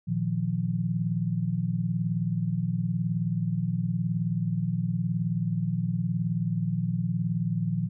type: chord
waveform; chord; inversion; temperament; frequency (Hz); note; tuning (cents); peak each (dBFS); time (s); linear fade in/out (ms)
sine; Bb suspended fourth; none; equal; 116.54 / 155.56 / 174.61; Bb2 / Eb3 / F3; 0 / 0 / 0; -30 / -30 / -28; 0.07-7.89; 20
effects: none